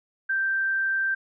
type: tone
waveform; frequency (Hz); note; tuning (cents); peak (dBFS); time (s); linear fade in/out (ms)
sine; 1568; G6; 0; -22; 0.29-1.15; 10
effects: none